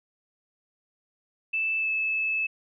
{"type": "tone with pitch glide", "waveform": "sine", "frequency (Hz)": [2637, 2610], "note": ["E7", "E7"], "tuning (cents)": [0, -18], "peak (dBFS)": -24, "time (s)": [1.53, 2.47], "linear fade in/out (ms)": 10, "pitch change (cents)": -18, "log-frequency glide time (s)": [1.78, 1.89], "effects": []}